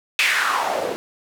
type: noise with band-pass filter sweep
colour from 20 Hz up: white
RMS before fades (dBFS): -21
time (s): 0.19-0.96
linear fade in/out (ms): 0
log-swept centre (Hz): 2600 to 390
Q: 3.5
effects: none